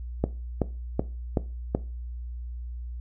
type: click train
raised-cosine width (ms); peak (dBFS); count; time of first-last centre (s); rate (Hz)
2; -9; 5; 0.24-1.749; 2.65
effects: noise-tail reverb RT60 0.3 s tail -17 dB re dry + added 60 Hz sine -33 dBFS peak until 3 s